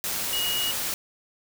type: tone in noise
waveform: sine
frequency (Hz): 2895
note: F#7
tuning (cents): -38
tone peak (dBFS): -26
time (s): 0.33-0.71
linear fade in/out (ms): 0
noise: white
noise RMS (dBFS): -29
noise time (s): 0.04-0.94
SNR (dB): 0
effects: none